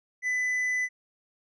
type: tone with tanh clipping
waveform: sine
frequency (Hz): 2000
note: B6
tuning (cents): +21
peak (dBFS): -26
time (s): 0.22-0.89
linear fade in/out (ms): 50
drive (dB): 5
effects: none